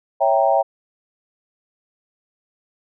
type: chord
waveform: sine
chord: C# diminished seventh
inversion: none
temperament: equal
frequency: 554.4 / 659.3 / 784 / 932.3 Hz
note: C#5 / E5 / G5 / Bb5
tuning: 0 / 0 / 0 / 0 cents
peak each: -19 / -18 / -18 / -23 dBFS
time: 0.2-0.63 s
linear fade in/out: 20 ms
effects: none